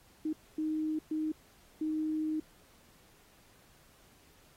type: tone bursts at uneven times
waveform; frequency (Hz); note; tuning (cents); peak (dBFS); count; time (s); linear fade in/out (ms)
sine; 311.1; D#4; 0; -30; 4; 0.25-0.33 / 0.58-0.99 / 1.11-1.32 / 1.81-2.4; 5
effects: pink hiss -63 dBFS RMS until 4.56 s + AAC 48 kbps